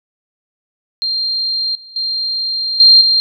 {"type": "tone with level steps", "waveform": "sine", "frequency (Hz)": 4186, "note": "C8", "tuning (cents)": 0, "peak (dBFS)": [-15, -34, -16, -3, -9], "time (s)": [1.02, 3.2], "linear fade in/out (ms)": 0, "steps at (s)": [1.75, 1.96, 2.8, 3.01], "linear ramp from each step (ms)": 2, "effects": []}